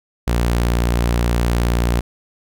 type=tone; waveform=sawtooth; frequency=59 Hz; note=A#1; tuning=22 cents sharp; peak=-11 dBFS; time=0.27-2.01 s; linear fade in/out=10 ms; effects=none